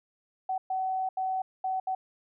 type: tone bursts at uneven times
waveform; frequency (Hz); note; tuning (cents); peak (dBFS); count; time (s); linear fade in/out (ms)
sine; 755; F#5; +35; -27; 5; 0.49-0.58 / 0.7-1.09 / 1.17-1.42 / 1.64-1.8 / 1.87-1.95; 5
effects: none